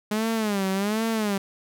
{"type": "tone with vibrato", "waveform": "sawtooth", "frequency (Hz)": 207.7, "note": "G#3", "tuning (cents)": 0, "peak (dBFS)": -19, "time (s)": [0.11, 1.38], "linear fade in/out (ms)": 5, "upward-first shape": "sine", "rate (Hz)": 1.3, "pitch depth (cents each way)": 150, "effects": []}